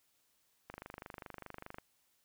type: click train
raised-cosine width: 0.5 ms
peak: -30 dBFS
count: 28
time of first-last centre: 0.7-1.784 s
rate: 24.9 Hz
effects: white hiss -75 dBFS RMS until 2.24 s